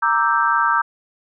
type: chord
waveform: sine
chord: E half-diminished seventh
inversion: second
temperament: equal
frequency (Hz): 932.3 / 1174.7 / 1318.5 / 1568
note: Bb5 / D6 / E6 / G6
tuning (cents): 0 / 0 / 0 / 0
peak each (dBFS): -20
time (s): 0.02-0.82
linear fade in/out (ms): 10
effects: none